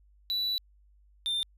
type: tone pair in turn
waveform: triangle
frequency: 3951 / 3591 Hz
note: B7 / A7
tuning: 0 / +35 cents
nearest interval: major second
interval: 165 cents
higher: first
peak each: -26 dBFS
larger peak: neither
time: 0.3-0.58 / 1.26-1.43 s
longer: first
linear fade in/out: 0 ms
effects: added 50 Hz sine -58 dBFS peak until 1.57 s